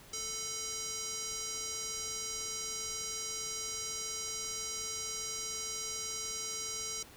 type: tone with band-pass filter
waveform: square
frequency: 440 Hz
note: A4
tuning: in tune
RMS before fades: -39 dBFS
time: 0.13-7.03 s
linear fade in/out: 5 ms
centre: 6200 Hz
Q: 3.5
effects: pink hiss -55 dBFS RMS until 7.16 s